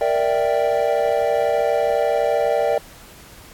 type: chord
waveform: triangle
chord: E half-diminished seventh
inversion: second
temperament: equal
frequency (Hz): 466.2 / 587.3 / 659.3 / 784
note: Bb4 / D5 / E5 / G5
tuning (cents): 0 / 0 / 0 / 0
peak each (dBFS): -20 / -18 / -21 / -22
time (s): 0.01-2.78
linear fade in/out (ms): 2
effects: pink hiss -44 dBFS RMS until 3.53 s + AAC 64 kbps